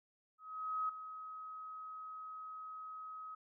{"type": "tone with ADSR envelope", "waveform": "sine", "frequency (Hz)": 1270, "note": "D#6", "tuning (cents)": 35, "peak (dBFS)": -33, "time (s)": [0.38, 3.35], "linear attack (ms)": 510, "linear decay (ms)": 6, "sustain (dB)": -12, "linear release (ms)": 7, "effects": []}